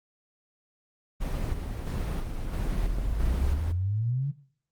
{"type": "noise with tremolo", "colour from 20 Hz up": "brown", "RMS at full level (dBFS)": -29, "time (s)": [1.2, 3.73], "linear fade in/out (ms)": 20, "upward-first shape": "square", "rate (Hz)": 1.5, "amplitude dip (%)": 40}
{"type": "exponential sweep", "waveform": "sine", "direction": "up", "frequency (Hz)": [36.39, 146.8], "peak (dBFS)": -25, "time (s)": [2.76, 4.32], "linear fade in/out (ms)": 20}
{"type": "click", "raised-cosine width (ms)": 2, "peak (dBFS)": -24, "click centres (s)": 2.985}
{"effects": ["noise-tail reverb RT60 0.5 s tail -17 dB re dry", "Opus 24 kbps"]}